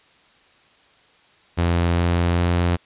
sawtooth tone with pitch steps, 85.8 / 86.45 / 87.1 Hz, F2 / F2 / F2, -30 / -17 / -4 cents, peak -13 dBFS, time 1.57-2.77 s, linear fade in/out 20 ms, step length 400 ms, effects white hiss -55 dBFS RMS until 2.85 s + resampled to 8000 Hz

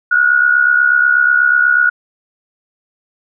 sine tone with amplitude modulation, 1452 Hz, F#6, 33 cents flat, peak -5 dBFS, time 0.11-1.9 s, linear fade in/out 10 ms, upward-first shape sine, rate 68.2 Hz, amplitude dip 70%, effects none

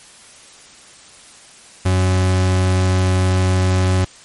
40% pulse tone, 92.7 Hz, F#2, 4 cents sharp, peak -12 dBFS, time 1.85-4.05 s, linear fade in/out 10 ms, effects white hiss -43 dBFS RMS until 4.24 s + MP3 48 kbps

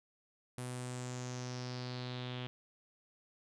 sawtooth tone with low-pass filter sweep, 125 Hz, B2, 21 cents sharp, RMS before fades -42 dBFS, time 0.58-2.47 s, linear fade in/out 0 ms, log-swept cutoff 10000 to 3200 Hz, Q 4.5, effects none

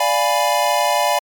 square chord, D diminished seventh, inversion none, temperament equal, 587.3 / 698.5 / 830.6 / 987.8 Hz, D5 / F5 / Ab5 / Cb6, 0 / 0 / 0 / 0 cents, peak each -21 dBFS, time 0-1.19 s, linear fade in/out 5 ms, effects MP3 96 kbps

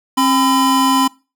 square tone pair together, 267.3 / 1009.2 Hz, C4 / B5, +37 / +37 cents, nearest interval octave + major seventh, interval 2300 cents, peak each -15 dBFS, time 0.17-1.08 s, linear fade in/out 10 ms, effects noise-tail reverb RT60 0.3 s tail -23 dB re dry

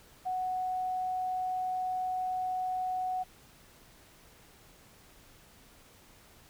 sine tone, 740 Hz, F#5, in tune, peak -30 dBFS, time 0.25-3.24 s, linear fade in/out 20 ms, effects pink hiss -58 dBFS RMS until 6.49 s

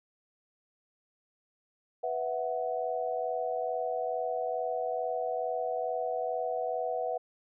sine chord, B suspended fourth, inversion none, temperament just, 493.9 / 658.5 / 740.8 Hz, B4 / E5 / F#5, 0 / -2 / +2 cents, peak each -34 dBFS, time 2.03-7.18 s, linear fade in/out 10 ms, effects none

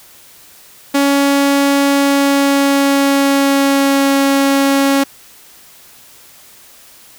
sawtooth tone with pitch glide, 280 to 275.8 Hz, C#4 to C#4, +18 to -9 cents, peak -6 dBFS, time 0.94-5.04 s, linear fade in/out 10 ms, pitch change -27 cents, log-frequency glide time 1.91-4.14 s, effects white hiss -42 dBFS RMS until 7.18 s

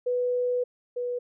sine tone pair in turn, 493.9 / 489.6 Hz, B4 / B4, 0 / -15 cents, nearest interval unison, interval 15 cents, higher first, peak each -23 / -27 dBFS, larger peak first, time 0.06-0.64 / 0.96-1.19 s, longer first, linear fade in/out 10 ms, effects none

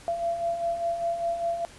sine beating tone pair, 676 / 681 Hz, E5 / F5, +43 / -44 cents, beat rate 5 Hz, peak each -34 / -26 dBFS, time 0.08-1.65 s, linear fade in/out 0 ms, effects pink hiss -49 dBFS RMS until 1.78 s + resampled to 24000 Hz

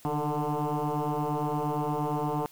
sine tone with frequency modulation, 293.7 Hz, D4, in tune, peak -25 dBFS, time 0.05-2.46 s, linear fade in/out 0 ms, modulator 149 Hz, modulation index 4.9, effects tanh soft clip ceiling -23 dBFS + white hiss -55 dBFS RMS until 2.51 s

